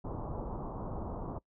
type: low-pass noise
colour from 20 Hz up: pink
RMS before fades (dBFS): -39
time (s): 0.04-1.39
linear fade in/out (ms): 10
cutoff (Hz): 1100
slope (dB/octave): 48
effects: noise-tail reverb RT60 0.1 s tail -23 dB re dry